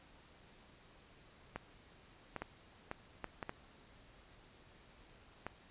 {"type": "clicks", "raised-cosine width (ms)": 0.5, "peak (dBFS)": -25, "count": 8, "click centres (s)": [1.56, 2.363, 2.42, 2.914, 3.243, 3.428, 3.494, 5.466], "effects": ["pink hiss -62 dBFS RMS until 5.7 s", "resampled to 8000 Hz"]}